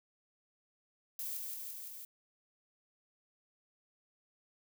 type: noise with echo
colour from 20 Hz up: violet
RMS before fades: -40 dBFS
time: 1.19-1.37 s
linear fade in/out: 2 ms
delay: 170 ms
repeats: 4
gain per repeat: -2 dB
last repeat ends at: 2.05 s
effects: none